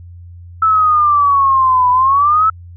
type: exponential two-way sweep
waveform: sine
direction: down then up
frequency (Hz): 1318.5 to 987.8 to 1318.5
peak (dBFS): -8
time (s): 0.62-2.5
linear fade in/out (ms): 5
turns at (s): 1.9
effects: added 87 Hz sine -32 dBFS peak until 2.76 s